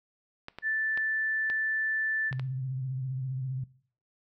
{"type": "clicks", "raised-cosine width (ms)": 0.3, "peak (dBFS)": -23, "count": 6, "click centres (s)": [0.484, 0.586, 0.975, 1.5, 2.328, 2.396]}
{"type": "tone", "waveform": "sine", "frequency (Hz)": 1760, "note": "A6", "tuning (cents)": 0, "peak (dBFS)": -26, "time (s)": [0.62, 2.33], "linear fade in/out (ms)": 50}
{"type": "tone with vibrato", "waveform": "sine", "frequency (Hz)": 130.81, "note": "C3", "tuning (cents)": 0, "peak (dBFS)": -30, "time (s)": [2.31, 3.64], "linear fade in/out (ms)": 5, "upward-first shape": "sine", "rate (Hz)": 15, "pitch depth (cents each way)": 51}
{"effects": ["noise-tail reverb RT60 0.5 s tail -19 dB re dry"]}